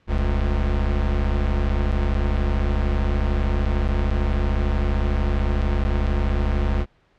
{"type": "tone pair together", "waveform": "square", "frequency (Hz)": [40.01, 71.1], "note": ["D#1", "C#2"], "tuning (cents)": [49, 45], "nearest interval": "minor seventh", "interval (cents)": 996, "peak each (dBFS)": -22, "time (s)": [0.07, 6.86], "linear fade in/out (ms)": 50, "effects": ["pink hiss -61 dBFS RMS until 7.18 s", "low-pass 3000 Hz 12 dB/octave"]}